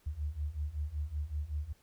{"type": "beating tone pair", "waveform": "sine", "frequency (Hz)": [71.5, 76.8], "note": ["D2", "D#2"], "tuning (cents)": [-46, -22], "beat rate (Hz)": 5.3, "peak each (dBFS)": [-38, -36], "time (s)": [0.06, 1.73], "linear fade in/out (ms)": 10, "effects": ["pink hiss -68 dBFS RMS until 1.82 s"]}